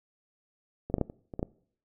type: clicks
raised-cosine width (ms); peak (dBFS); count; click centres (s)
2; -24 / -10 / -19 / -13 / -28 / -27 / -19 / -16; 8; 0.9 / 0.941 / 0.983 / 1.013 / 1.099 / 1.338 / 1.394 / 1.429
effects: noise-tail reverb RT60 0.6 s tail -23 dB re dry